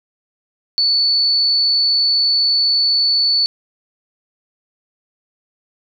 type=tone; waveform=sine; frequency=4464 Hz; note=C#8; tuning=11 cents sharp; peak=-12 dBFS; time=0.78-3.46 s; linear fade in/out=0 ms; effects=none